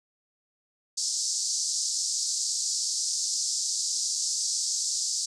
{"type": "band-pass noise", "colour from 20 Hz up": "pink", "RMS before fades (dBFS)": -29, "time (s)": [0.97, 5.26], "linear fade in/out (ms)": 10, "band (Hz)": [4700, 8100], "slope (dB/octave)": 48, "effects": []}